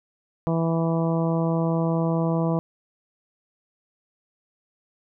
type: harmonic tone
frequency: 164.81 Hz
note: E3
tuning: in tune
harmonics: 1 / 2 / 3 / 4 / 5 / 6 / 7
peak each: -22 / -28 / -29 / -30 / -37 / -34 / -39 dBFS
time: 0.47-2.59 s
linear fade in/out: 0 ms
effects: none